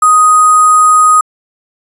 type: tone with sample-and-hold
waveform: sine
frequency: 1246 Hz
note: D#6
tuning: 2 cents sharp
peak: -3 dBFS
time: 0.02-1.21 s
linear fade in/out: 5 ms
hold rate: 8820 Hz
effects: resampled to 24000 Hz